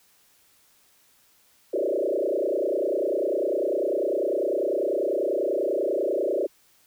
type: tone with frequency modulation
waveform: sine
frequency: 472.3 Hz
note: A#4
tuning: 23 cents sharp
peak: -22 dBFS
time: 1.73-6.47 s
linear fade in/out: 10 ms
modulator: 30.1 Hz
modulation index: 4.3
effects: white hiss -61 dBFS RMS until 6.86 s